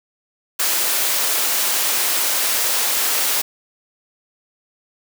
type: high-pass noise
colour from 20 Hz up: white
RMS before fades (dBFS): -19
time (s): 0.59-3.42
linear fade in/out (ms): 10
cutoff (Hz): 390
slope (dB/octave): 12
effects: none